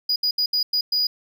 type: tone bursts at uneven times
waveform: triangle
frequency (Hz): 4915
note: D#8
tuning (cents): -22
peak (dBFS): -17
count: 6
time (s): 0.09-0.16 / 0.23-0.31 / 0.38-0.46 / 0.53-0.63 / 0.73-0.81 / 0.92-1.07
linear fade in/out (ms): 5
effects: none